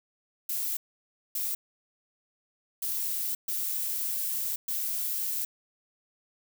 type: noise bursts at uneven times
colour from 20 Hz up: violet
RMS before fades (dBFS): -31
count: 5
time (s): 0.49-0.77 / 1.35-1.55 / 2.82-3.35 / 3.48-4.56 / 4.68-5.45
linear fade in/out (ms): 5
effects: none